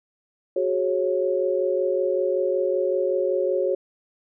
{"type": "chord", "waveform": "sine", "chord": "F# suspended second", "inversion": "none", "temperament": "equal with one note detuned", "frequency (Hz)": [370, 415.3, 548.3], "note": ["F#4", "G#4", "C#5"], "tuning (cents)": [0, 0, -19], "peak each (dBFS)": [-24, -27, -23], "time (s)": [0.56, 3.75], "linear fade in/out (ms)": 5, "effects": []}